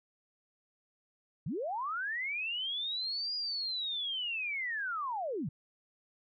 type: linear two-way sweep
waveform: sine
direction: up then down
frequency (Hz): 114.9 to 4913 to 114.9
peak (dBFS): -33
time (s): 1.46-5.49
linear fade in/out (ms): 5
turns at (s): 3.35
effects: none